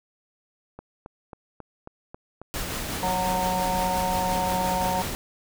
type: click train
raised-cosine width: 1 ms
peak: -25 dBFS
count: 11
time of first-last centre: 0.79-3.5 s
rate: 3.69 Hz
type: noise with tremolo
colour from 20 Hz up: pink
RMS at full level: -30 dBFS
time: 2.54-5.15 s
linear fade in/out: 0 ms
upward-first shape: sine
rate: 5.7 Hz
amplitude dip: 25%
type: harmonic tone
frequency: 183.9 Hz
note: F#3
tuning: 10 cents flat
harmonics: 1 / 3 / 4 / 5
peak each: -32 / -31 / -29 / -26 dBFS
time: 3.03-5.02 s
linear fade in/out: 0 ms
effects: none